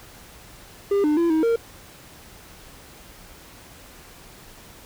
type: tone with pitch steps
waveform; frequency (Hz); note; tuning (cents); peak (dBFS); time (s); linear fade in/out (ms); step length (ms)
triangle; 400.7 / 300.6 / 338.5 / 316.9 / 462.1; G4 / D4 / E4 / D#4 / A#4; +38 / +40 / +46 / +32 / -15; -15; 0.91-1.56; 5; 130
effects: pink hiss -46 dBFS RMS until 4.85 s